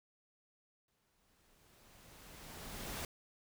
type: noise with exponential growth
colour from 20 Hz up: pink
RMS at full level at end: -41 dBFS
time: 0.88-3.05 s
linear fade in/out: 2 ms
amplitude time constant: 470 ms
effects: none